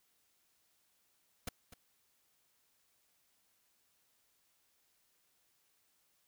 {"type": "noise with echo", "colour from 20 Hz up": "pink", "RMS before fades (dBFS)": -39, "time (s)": [1.47, 1.49], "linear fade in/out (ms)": 5, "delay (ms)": 250, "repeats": 1, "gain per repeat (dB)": -14, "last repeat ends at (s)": 1.74, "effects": ["white hiss -75 dBFS RMS until 6.27 s"]}